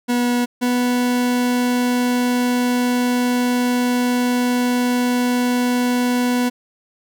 40% pulse tone pair in turn, 243.4 / 246.4 Hz, B3 / B3, -25 / -4 cents, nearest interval unison, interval 21 cents, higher second, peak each -15 dBFS, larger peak neither, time 0.08-0.46 / 0.61-6.5 s, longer second, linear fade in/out 20 ms, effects none

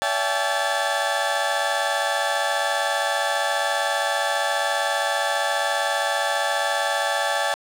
30% pulse tone cluster, 570 / 669 / 787 / 862 / 1744 Hz, C#5 / E5 / G5 / A5 / A6, +48 / +25 / +7 / -36 / -16 cents, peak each -25 dBFS, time 0.02-7.54 s, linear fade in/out 0 ms, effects low-pass 10000 Hz 12 dB/octave + 8-bit

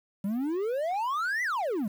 triangle exponential two-way sweep, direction up then down, 189.4 to 2041 to 189.4 Hz, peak -25 dBFS, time 0.24-1.88 s, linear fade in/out 5 ms, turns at 1.43 s, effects 9-bit

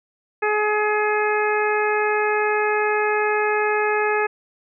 harmonic tone, 422.5 Hz, G#4, 30 cents sharp, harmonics 1 / 2 / 3 / 4 / 5 / 6, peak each -21 / -24 / -27 / -25 / -30 / -29 dBFS, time 0.42-4.27 s, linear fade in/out 10 ms, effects none

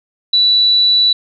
sine tone, 3951 Hz, B7, in tune, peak -8 dBFS, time 0.33-1.13 s, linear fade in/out 5 ms, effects none

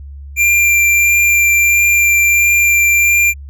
square tone with vibrato, 2375 Hz, D7, 19 cents sharp, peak -9 dBFS, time 0.36-3.34 s, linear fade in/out 50 ms, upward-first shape triangle, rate 1.5 Hz, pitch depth 10 cents each way, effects added 70 Hz sine -28 dBFS peak until 3.49 s

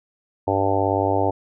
harmonic tone, 98 Hz, G2, in tune, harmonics 1 / 3 / 4 / 5 / 6 / 7 / 8 / 9, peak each -26 / -26 / -26 / -26 / -26 / -26 / -26 / -26 dBFS, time 0.47-1.31 s, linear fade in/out 10 ms, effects none

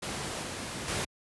pink noise with level steps, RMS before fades -35 / -37 / -31 dBFS, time 0.02-1.05 s, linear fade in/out 10 ms, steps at 0.43 / 0.88 s, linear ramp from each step 2 ms, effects high-pass 80 Hz 12 dB/octave + resampled to 24000 Hz

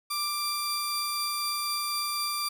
sawtooth tone pair together, 1182 / 4732 Hz, D6 / D8, +11 / +12 cents, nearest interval 2 octaves, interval 2401 cents, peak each -28 dBFS, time 0.1-2.49 s, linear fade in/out 10 ms, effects none

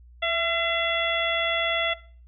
harmonic tone with a mistuned harmonic, 679 Hz, F5, 49 cents flat, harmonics 1 / 2 / 3 / 4 / 5, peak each -27 / -31 / -27 / -32 / -29 dBFS, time 0.22-1.94 s, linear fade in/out 10 ms, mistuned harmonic 1, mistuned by -36 cents, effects noise-tail reverb RT60 0.4 s tail -18 dB re dry + added 60 Hz sine -47 dBFS peak until 2.27 s

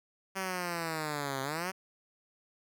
5% pulse linear two-way sweep, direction down then up, 193.4 to 132 to 193.4 Hz, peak -22 dBFS, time 0.35-1.72 s, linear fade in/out 20 ms, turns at 1.42 s, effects none

